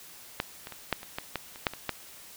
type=clicks; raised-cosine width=0.3 ms; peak=-11 / -23 / -25 / -9 / -26 / -16 / -14 / -28 / -8 / -22 / -12 dBFS; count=11; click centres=0.401 / 0.671 / 0.723 / 0.927 / 1.031 / 1.185 / 1.357 / 1.559 / 1.668 / 1.736 / 1.893 s; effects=white hiss -49 dBFS RMS until 2.36 s